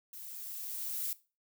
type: noise with level ramp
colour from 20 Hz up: violet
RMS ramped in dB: -47 to -35 dBFS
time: 0.13-1.13 s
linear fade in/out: 2 ms
effects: noise-tail reverb RT60 0.3 s tail -18 dB re dry